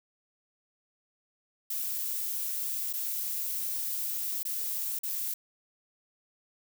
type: noise with dropouts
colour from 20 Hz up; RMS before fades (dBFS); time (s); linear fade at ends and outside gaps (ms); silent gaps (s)
violet; -33; 1.7-5.34; 5; 2.929-2.935 / 4.431-4.451 / 4.99-5.033
effects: none